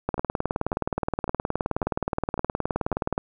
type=two click trains; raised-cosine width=1 ms; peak=-17 / -10 dBFS; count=6 / 60; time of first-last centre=0.18-2.927 / 0.09-3.179 s; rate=1.82 / 19.1 Hz; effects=none